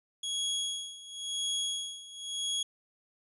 sawtooth tone with tremolo, 3327 Hz, G#7, 2 cents sharp, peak -26 dBFS, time 0.23-2.63 s, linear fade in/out 5 ms, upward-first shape sine, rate 0.95 Hz, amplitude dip 85%, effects resampled to 24000 Hz

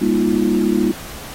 sine tone cluster, 203.8 / 240 / 314.6 / 348.1 Hz, G#3 / B3 / D#4 / F4, -32 / -49 / +19 / -6 cents, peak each -19 dBFS, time 0.01-0.92 s, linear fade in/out 10 ms, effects pink hiss -34 dBFS RMS until 1.34 s + AAC 48 kbps

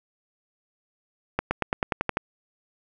accelerating click train, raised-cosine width 0.5 ms, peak -8 dBFS, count 9, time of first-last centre 1.39-2.171 s, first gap 120 ms, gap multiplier 0.94, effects none

